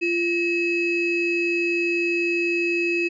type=ring-modulated tone; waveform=triangle; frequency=1116 Hz; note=C#6; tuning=11 cents sharp; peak=-15 dBFS; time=0.01-3.09 s; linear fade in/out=20 ms; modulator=1460 Hz; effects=resampled to 16000 Hz